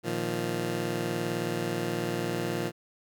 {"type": "chord", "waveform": "15% pulse", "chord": "Bb suspended fourth", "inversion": "none", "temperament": "just", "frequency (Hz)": [116.54, 155.39, 174.81], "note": ["Bb2", "Eb3", "F3"], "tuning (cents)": [0, -2, 2], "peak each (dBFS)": [-28, -29, -27], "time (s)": [0.03, 2.72], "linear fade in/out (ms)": 50, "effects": []}